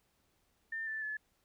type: tone with pitch steps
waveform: sine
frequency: 1800 / 1760.9 / 1722.7 Hz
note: A6 / A6 / A6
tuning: +39 / +1 / -37 cents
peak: -36 dBFS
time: 0.72-1.17 s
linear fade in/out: 5 ms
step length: 150 ms
effects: pink hiss -75 dBFS RMS until 1.44 s